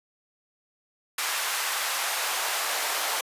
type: noise with high-pass filter sweep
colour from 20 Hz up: pink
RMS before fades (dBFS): -28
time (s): 1.18-3.21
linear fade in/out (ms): 5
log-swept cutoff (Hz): 1100 to 700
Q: 0.94
effects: high-pass 400 Hz 12 dB/octave + resampled to 32000 Hz